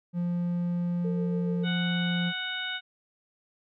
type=tone; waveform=triangle; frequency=174.61 Hz; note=F3; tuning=in tune; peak=-24 dBFS; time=0.13-2.33 s; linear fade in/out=50 ms
type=tone with tremolo; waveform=sine; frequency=450.9 Hz; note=A4; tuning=42 cents sharp; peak=-32 dBFS; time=1.04-1.65 s; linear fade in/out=10 ms; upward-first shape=sine; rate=7 Hz; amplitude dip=40%
type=harmonic tone; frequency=740 Hz; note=F#5; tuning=in tune; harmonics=1 / 2 / 3 / 4 / 5; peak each=-44 / -34 / -39 / -37 / -36 dBFS; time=1.63-2.81 s; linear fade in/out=50 ms
effects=none